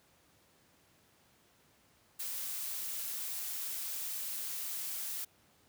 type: noise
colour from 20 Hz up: blue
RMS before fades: -39 dBFS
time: 2.19-5.25 s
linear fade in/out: 10 ms
effects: pink hiss -67 dBFS RMS until 5.68 s + high-pass 80 Hz 12 dB/octave